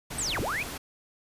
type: noise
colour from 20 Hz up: pink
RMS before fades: -37 dBFS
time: 0.1-0.78 s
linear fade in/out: 10 ms
type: linear two-way sweep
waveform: sine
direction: down then up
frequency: 8740 to 61.74 to 2605 Hz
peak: -28 dBFS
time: 0.18-0.63 s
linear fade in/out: 5 ms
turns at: 0.4 s
effects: resampled to 32000 Hz